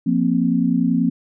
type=chord; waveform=sine; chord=F suspended fourth; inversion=none; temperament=equal with one note detuned; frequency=174.61 / 233.1 / 263.4 Hz; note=F3 / Bb3 / C4; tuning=0 / 0 / +12 cents; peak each=-20 / -19 / -19 dBFS; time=0.06-1.1 s; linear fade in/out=10 ms; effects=none